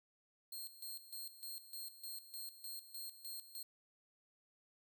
10% pulse tone with tremolo, 4224 Hz, C8, 16 cents sharp, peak -38 dBFS, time 0.52-3.63 s, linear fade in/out 5 ms, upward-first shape square, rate 3.3 Hz, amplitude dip 75%, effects none

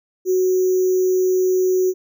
sine tone with sample-and-hold, 370 Hz, F#4, in tune, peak -14 dBFS, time 0.25-1.94 s, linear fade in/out 50 ms, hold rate 6300 Hz, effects none

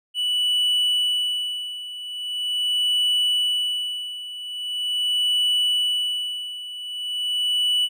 triangle tone with tremolo, 2960 Hz, F#7, in tune, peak -16 dBFS, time 0.14-7.89 s, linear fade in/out 50 ms, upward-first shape sine, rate 0.42 Hz, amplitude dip 80%, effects none

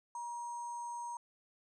sine tone with sample-and-hold, 951 Hz, A#5, 34 cents sharp, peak -39 dBFS, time 0.15-1.17 s, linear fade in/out 2 ms, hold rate 7350 Hz, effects resampled to 24000 Hz

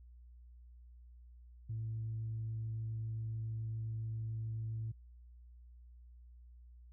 sine tone, 111.6 Hz, A2, 25 cents sharp, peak -36 dBFS, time 1.69-4.92 s, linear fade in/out 10 ms, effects tanh soft clip ceiling -33 dBFS + added 60 Hz sine -54 dBFS peak until 6.92 s

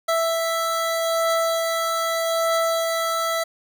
25% pulse beating tone pair, 659.3 / 660.11 Hz, E5 / E5, 0 / +2 cents, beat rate 0.81 Hz, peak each -26 / -17 dBFS, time 0.08-3.44 s, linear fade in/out 10 ms, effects none

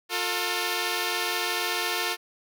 5% pulse tone pair together, 355.9 / 448.4 Hz, F4 / A4, +33 / +33 cents, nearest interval major third, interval 400 cents, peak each -17 dBFS, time 0.09-2.17 s, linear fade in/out 50 ms, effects none

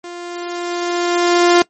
sawtooth tone with level ramp, 349.2 Hz, F4, in tune, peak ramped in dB -25 to -3 dBFS, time 0.04-1.62 s, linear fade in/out 2 ms, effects noise-tail reverb RT60 0.1 s tail -20 dB re dry + MP3 32 kbps

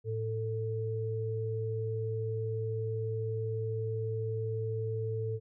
sine tone pair together, 110 / 444 Hz, A2 / A4, 0 / +16 cents, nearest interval 2 octaves, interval 2416 cents, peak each -33 / -35 dBFS, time 0.04-5.4 s, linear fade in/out 50 ms, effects none

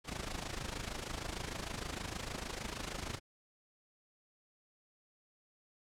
pink noise with amplitude modulation, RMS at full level -38 dBFS, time 0.04-3.2 s, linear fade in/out 50 ms, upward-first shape sine, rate 26.5 Hz, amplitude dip 75%, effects low-pass 8000 Hz 12 dB/octave

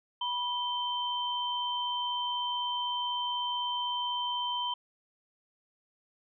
sine tone pair together, 979 / 3108 Hz, B5 / G7, -15 / -16 cents, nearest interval octave + minor sixth, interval 1999 cents, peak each -32 / -33 dBFS, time 0.21-4.74 s, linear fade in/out 5 ms, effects none

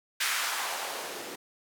blue noise with band-pass filter sweep, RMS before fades -33 dBFS, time 0.2-1.36 s, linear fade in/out 10 ms, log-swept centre 1800 to 320 Hz, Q 1.4, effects none

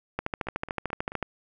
two click trains, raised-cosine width 0.5 ms, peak -13 / -24 dBFS, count 15 / 4, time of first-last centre 0.19-1.227 / 0.47-1.119 s, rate 13.5 / 4.62 Hz, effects none

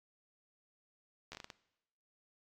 slowing click train, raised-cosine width 0.2 ms, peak -28 dBFS, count 7, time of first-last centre 1.32-1.502 s, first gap 12 ms, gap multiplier 1.37, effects noise-tail reverb RT60 0.9 s tail -19 dB re dry + MP3 96 kbps

